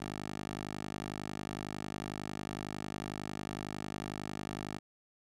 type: tone with high-pass filter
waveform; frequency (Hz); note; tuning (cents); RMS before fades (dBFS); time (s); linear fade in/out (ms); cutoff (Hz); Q
10% pulse; 51; G#1; -31; -41; 0-4.79; 10; 140; 0.55
effects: low-pass 10000 Hz 12 dB/octave